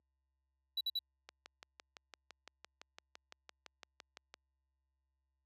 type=tone bursts; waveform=triangle; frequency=3936 Hz; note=B7; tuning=7 cents flat; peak=-32 dBFS; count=3; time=0.77-0.991 s; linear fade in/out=5 ms; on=39 ms; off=52 ms
type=click train; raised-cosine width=0.2 ms; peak=-32 dBFS; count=19; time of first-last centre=1.29-4.341 s; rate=5.9 Hz
effects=added 68 Hz sine -52 dBFS peak until 5.45 s + high-pass 400 Hz 12 dB/octave